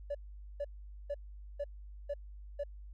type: tone bursts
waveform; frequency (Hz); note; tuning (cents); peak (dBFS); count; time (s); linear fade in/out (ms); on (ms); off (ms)
triangle; 574; D5; -40; -30; 6; 0.1-2.638; 10; 48; 450
effects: tanh soft clip ceiling -30 dBFS + added 50 Hz sine -46 dBFS peak until 2.93 s